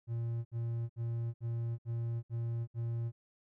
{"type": "tone bursts", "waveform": "triangle", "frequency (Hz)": 116.54, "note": "A#2", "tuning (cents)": 0, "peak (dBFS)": -31, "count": 7, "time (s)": [0.07, 3.12], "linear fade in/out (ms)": 50, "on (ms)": 380, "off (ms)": 65, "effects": []}